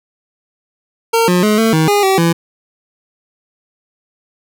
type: tone with pitch steps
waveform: 25% pulse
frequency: 457.6 / 179 / 212.3 / 224.1 / 158.5 / 409.2 / 383.8 / 167.9 Hz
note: A#4 / F3 / G#3 / A3 / D#3 / G#4 / G4 / E3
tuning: -32 / +43 / +38 / +32 / +32 / -26 / -37 / +32 cents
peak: -6 dBFS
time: 1.13-2.33 s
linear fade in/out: 10 ms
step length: 150 ms
effects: none